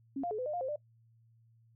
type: tone with pitch steps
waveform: sine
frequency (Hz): 273.5 / 699 / 428.6 / 505 / 604 / 705 / 524 / 594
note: C#4 / F5 / A4 / B4 / D5 / F5 / C5 / D5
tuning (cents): -23 / +1 / -45 / +39 / +48 / +16 / +2 / +20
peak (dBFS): -33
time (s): 0.16-0.76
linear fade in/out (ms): 5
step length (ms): 75
effects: noise-tail reverb RT60 0.1 s tail -21 dB re dry + added 114 Hz sine -62 dBFS peak until 1.75 s